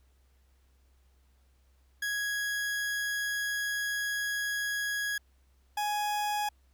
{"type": "tone pair in turn", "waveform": "40% pulse", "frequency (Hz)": [1661.2, 834.2], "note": ["G#6", "G#5"], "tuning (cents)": [0, 7], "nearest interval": "octave", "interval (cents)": 1193, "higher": "first", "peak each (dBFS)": [-29, -28], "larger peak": "second", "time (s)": [[2.02, 5.18], [5.77, 6.49]], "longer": "first", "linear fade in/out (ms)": 5, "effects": ["added 65 Hz sine -62 dBFS peak until 6.73 s", "pink hiss -73 dBFS RMS until 6.73 s"]}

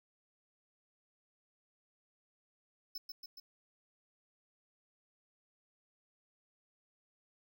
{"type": "tone with echo", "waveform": "square", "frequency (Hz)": 5260, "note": "E8", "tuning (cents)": -5, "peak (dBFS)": -40, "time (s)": [2.95, 2.98], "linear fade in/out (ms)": 5, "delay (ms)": 140, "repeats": 3, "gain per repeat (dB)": -3, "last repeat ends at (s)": 3.4, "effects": []}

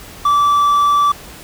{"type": "tone", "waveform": "triangle", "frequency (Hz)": 1160, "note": "D6", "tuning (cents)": -22, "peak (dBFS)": -8, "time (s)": [0.25, 1.12], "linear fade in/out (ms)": 5, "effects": ["pink hiss -36 dBFS RMS until 1.43 s"]}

